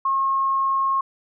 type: tone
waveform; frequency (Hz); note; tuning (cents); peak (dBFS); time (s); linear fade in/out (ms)
sine; 1081; C#6; -44; -18; 0.05-1.01; 5
effects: none